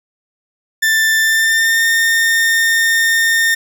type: tone with pitch glide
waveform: 40% pulse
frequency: 1774 to 1821.8 Hz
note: A6 to A#6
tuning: +14 to -40 cents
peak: -10 dBFS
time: 0.82-3.55 s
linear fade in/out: 10 ms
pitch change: +46 cents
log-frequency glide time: 1.2-1.85 s
effects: none